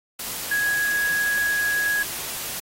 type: tone in noise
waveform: sine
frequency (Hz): 1661.2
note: G#6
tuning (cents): 0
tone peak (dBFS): -20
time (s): 0.51-2.03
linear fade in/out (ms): 5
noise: white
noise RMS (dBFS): -31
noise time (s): 0.19-2.6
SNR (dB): +8
effects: AAC 48 kbps